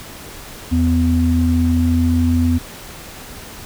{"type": "tone pair together", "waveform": "sine", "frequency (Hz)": [83.43, 250], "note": ["E2", "B3"], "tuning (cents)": [21, 21], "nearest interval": "octave + perfect fifth", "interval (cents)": 1900, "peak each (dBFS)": -15, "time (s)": [0.71, 2.59], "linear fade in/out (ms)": 20, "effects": ["pink hiss -35 dBFS RMS until 3.65 s"]}